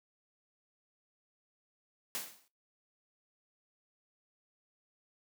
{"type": "noise with exponential decay", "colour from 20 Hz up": "white", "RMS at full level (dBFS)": -35, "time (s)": [2.15, 2.48], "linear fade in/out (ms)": 0, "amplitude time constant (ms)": 71, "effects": ["noise-tail reverb RT60 0.2 s tail -17 dB re dry", "high-pass 200 Hz 12 dB/octave"]}